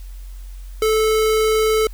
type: tone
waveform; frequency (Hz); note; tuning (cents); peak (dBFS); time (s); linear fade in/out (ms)
square; 436.4; A4; -14; -15; 0.82-1.87; 2
effects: added 45 Hz sine -31 dBFS peak until 1.93 s + white hiss -51 dBFS RMS until 1.93 s